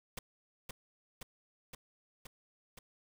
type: noise with echo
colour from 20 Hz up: pink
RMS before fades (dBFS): -41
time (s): 0.17-0.19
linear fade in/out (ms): 5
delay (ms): 520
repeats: 5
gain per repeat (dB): -2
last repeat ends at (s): 2.79
effects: none